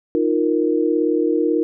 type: chord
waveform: sine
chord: Eb suspended second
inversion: none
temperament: equal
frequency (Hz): 311.1 / 349.2 / 466.2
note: Eb4 / F4 / Bb4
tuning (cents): 0 / 0 / 0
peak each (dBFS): -19 / -20 / -20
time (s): 0.15-1.63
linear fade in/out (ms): 0
effects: none